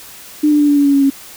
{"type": "tone with pitch steps", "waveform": "sine", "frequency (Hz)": [300, 296.2, 292.5, 288.8, 285.1, 281.5, 278, 274.5], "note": ["D4", "D4", "D4", "D4", "C#4", "C#4", "C#4", "C#4"], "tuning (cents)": [37, 15, -7, -29, 49, 27, 5, -17], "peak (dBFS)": -8, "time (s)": [0.43, 1.102], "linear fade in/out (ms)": 10, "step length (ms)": 84, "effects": ["white hiss -36 dBFS RMS until 1.36 s"]}